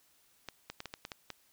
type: clicks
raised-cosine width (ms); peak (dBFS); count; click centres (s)
0.2; -23; 8; 0.487 / 0.7 / 0.804 / 0.857 / 0.939 / 1.051 / 1.118 / 1.303
effects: white hiss -68 dBFS RMS until 1.52 s